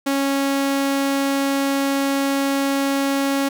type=tone; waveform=sawtooth; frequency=275.8 Hz; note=C#4; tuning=9 cents flat; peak=-14 dBFS; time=0.06-3.49 s; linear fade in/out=10 ms; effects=none